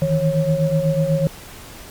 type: tone cluster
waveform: sine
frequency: 154.6 / 162.7 / 547 Hz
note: D#3 / E3 / C#5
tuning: -11 / -22 / -23 cents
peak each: -20 dBFS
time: 0.02-1.27 s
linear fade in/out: 0 ms
effects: pink hiss -39 dBFS RMS until 1.9 s + Opus 48 kbps